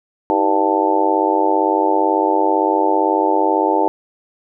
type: harmonic tone with a mistuned harmonic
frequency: 97.9 Hz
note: G2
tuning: 2 cents flat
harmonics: 3 / 4 / 5 / 6 / 7 / 8 / 9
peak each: -20 / -21 / -22 / -23 / -24 / -23 / -17 dBFS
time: 0.3-3.88 s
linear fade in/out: 0 ms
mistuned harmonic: 3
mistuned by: +130 cents
effects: none